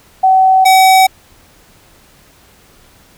sine / square tone pair in turn, 758 / 758 Hz, F#5 / F#5, +42 / +42 cents, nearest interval unison, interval 0 cents, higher neither, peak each -5 dBFS, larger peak neither, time 0.23-0.65 / 0.65-1.07 s, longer neither, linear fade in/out 10 ms, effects pink hiss -46 dBFS RMS until 3.17 s

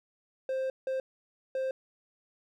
triangle tone bursts at uneven times, 526 Hz, C5, 9 cents sharp, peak -27 dBFS, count 3, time 0.49-0.7 / 0.87-1 / 1.55-1.71 s, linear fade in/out 2 ms, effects none

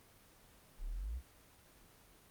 sine exponential sweep, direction up, 30.87 to 68.3 Hz, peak -38 dBFS, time 0.78-1.22 s, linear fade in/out 50 ms, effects pink hiss -63 dBFS RMS until 2.3 s + Opus 24 kbps

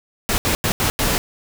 pink noise bursts at uneven times, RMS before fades -19 dBFS, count 5, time 0.29-0.38 / 0.45-0.55 / 0.64-0.72 / 0.8-0.9 / 0.99-1.18 s, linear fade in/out 0 ms, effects none

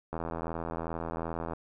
click train, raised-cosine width 1 ms, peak -21 dBFS, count 117, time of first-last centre 0.13-1.534 s, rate 82.6 Hz, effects none

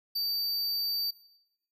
square tone, 4626 Hz, D8, 27 cents flat, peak -29 dBFS, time 0.15-1.11 s, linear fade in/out 10 ms, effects noise-tail reverb RT60 0.8 s tail -18 dB re dry

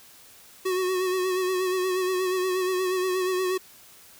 square tone with vibrato, 370 Hz, F#4, in tune, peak -24 dBFS, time 0.65-3.58 s, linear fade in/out 10 ms, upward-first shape sine, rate 8.4 Hz, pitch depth 37 cents each way, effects white hiss -51 dBFS RMS until 4.19 s

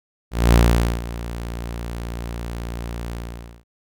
sawtooth tone with ADSR envelope, 58.27 Hz, A#1, in tune, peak -6 dBFS, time 0.31-3.64 s, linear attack 220 ms, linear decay 480 ms, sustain -17 dB, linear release 520 ms, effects none

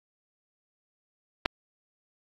clicks, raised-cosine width 0.3 ms, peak -15 / -7 dBFS, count 2, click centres 1.456 / 1.459 s, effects AAC 32 kbps

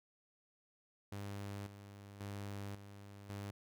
sawtooth tone with tremolo, 100.6 Hz, G2, 45 cents sharp, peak -39 dBFS, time 1.12-3.51 s, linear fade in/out 5 ms, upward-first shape square, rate 0.92 Hz, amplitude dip 65%, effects none

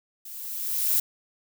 violet noise with level ramp, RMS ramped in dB -41 to -21 dBFS, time 0.25-1 s, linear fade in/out 5 ms, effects none

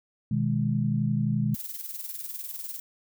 sine chord, G# minor, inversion first, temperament equal with one note detuned, 124.4 / 155.56 / 207.7 Hz, B2 / D#3 / G#3, +13 / 0 / 0 cents, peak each -27 / -28 / -27 dBFS, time 0.31-1.55 s, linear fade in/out 5 ms
violet noise with tremolo, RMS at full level -35 dBFS, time 1.54-2.8 s, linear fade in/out 5 ms, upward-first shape square, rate 20 Hz, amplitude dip 55%
effects none

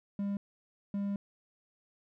triangle tone bursts at uneven times, 200.6 Hz, G3, 40 cents sharp, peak -29 dBFS, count 2, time 0.19-0.37 / 0.94-1.16 s, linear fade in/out 2 ms, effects none

